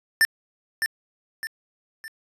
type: tone with echo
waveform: square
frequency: 1781 Hz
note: A6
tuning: 21 cents sharp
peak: -15 dBFS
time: 0.21-0.25 s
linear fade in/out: 0 ms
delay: 610 ms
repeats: 3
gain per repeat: -7 dB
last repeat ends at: 2.08 s
effects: resampled to 32000 Hz